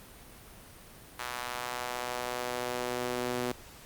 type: tone with high-pass filter sweep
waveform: sawtooth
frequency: 123.3 Hz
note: B2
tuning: 2 cents flat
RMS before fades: -35 dBFS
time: 1.19-3.52 s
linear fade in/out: 5 ms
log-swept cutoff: 1100 to 300 Hz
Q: 1.2
effects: pink hiss -51 dBFS RMS until 3.85 s + Opus 32 kbps